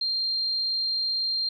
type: tone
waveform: sine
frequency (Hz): 4186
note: C8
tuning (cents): 0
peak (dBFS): -24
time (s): 0.01-1.49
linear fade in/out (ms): 5
effects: 11-bit